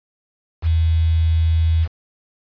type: tone with quantisation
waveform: sine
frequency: 81.5 Hz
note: E2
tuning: 19 cents flat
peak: -13 dBFS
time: 0.62-1.88 s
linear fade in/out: 50 ms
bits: 6
effects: resampled to 11025 Hz